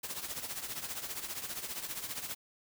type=noise with tremolo; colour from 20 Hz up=white; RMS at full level=-37 dBFS; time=0.03-2.35 s; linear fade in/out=10 ms; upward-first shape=triangle; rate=15 Hz; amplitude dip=75%; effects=none